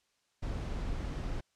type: noise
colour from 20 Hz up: brown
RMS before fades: -36 dBFS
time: 0.42-1.41 s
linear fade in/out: 10 ms
effects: white hiss -75 dBFS RMS until 1.55 s + low-pass 7000 Hz 12 dB/octave